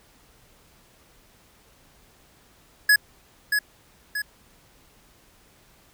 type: tone with echo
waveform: square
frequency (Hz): 1686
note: G#6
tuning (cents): +26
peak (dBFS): -14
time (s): 2.89-2.96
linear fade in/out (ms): 5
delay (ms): 630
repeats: 2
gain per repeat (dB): -6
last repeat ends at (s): 4.22
effects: pink hiss -57 dBFS RMS until 5.93 s